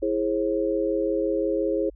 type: chord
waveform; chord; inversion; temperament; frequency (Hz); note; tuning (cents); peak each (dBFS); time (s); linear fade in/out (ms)
sine; E augmented; none; equal with one note detuned; 329.6 / 415.3 / 535.8; E4 / G#4 / B#4; 0 / 0 / +41; -26; 0.02-1.9; 10
effects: added 50 Hz sine -45 dBFS peak until 1.95 s